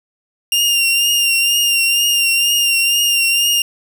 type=tone with vibrato; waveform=sawtooth; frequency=2794 Hz; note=F7; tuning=in tune; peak=-9 dBFS; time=0.52-3.62 s; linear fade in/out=2 ms; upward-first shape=triangle; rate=2.1 Hz; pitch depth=40 cents each way; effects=none